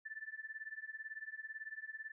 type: tone with tremolo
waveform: sine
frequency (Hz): 1760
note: A6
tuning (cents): 0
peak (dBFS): -40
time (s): 0.05-2.12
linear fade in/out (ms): 10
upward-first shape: triangle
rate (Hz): 18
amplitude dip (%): 100
effects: none